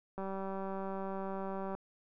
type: click train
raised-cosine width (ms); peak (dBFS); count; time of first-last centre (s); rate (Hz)
1; -27; 304; 0.18-1.75; 193
effects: none